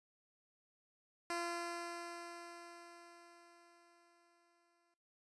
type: tone with exponential decay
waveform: 10% pulse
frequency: 343.2 Hz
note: F4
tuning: 30 cents flat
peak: -29 dBFS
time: 1.3-4.94 s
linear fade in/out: 1 ms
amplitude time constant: 790 ms
effects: noise-tail reverb RT60 0.4 s tail -18 dB re dry + resampled to 24000 Hz